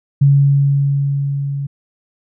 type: tone with level ramp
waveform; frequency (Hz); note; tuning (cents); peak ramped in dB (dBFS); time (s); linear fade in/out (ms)
sine; 140.2; C#3; +20; -6 to -19; 0.21-1.67; 10
effects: none